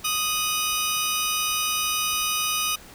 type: tone pair together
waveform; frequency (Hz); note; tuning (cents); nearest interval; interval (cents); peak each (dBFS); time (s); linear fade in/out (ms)
15% pulse; 1244.5 / 2960; D#6 / F#7; 0 / 0; octave + minor third; 1500; -19; 0.04-2.76; 10
effects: pink hiss -46 dBFS RMS until 2.94 s